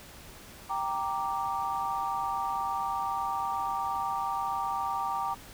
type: chord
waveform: sine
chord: G minor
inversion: none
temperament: equal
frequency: 784 / 932.3 / 1174.7 Hz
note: G5 / Bb5 / D6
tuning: 0 / 0 / 0 cents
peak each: -33 dBFS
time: 0.69-5.35 s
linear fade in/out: 20 ms
effects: pink hiss -49 dBFS RMS until 5.53 s